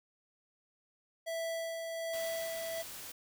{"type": "tone with tremolo", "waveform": "square", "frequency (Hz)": 659.3, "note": "E5", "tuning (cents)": 0, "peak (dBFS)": -35, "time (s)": [1.26, 2.83], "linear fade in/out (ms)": 20, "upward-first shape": "sine", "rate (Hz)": 1.3, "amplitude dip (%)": 35}
{"type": "noise", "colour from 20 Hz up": "white", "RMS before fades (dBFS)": -46, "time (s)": [2.13, 3.12], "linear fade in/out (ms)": 5}
{"effects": []}